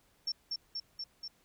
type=tone with echo; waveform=sine; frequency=5430 Hz; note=F8; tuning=50 cents flat; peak=-31 dBFS; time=0.27-0.32 s; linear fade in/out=5 ms; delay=240 ms; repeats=4; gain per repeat=-2 dB; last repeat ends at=1.28 s; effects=pink hiss -69 dBFS RMS until 1.44 s